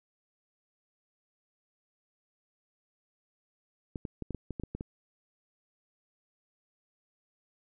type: clicks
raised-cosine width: 3 ms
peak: -23 dBFS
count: 10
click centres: 3.958 / 4.052 / 4.223 / 4.307 / 4.347 / 4.507 / 4.598 / 4.636 / 4.75 / 4.809 s
effects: none